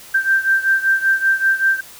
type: beating tone pair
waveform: sine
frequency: 1568 / 1573.2 Hz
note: G6 / G6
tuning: 0 / +6 cents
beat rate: 5.2 Hz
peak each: -15 / -18 dBFS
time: 0.14-1.81 s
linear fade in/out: 10 ms
effects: white hiss -40 dBFS RMS until 1.99 s